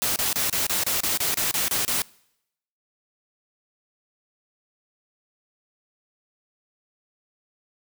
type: noise bursts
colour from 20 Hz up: white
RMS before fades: -24 dBFS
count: 12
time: 0.02-2.019 s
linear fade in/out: 0 ms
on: 140 ms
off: 29 ms
effects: noise-tail reverb RT60 0.8 s tail -24 dB re dry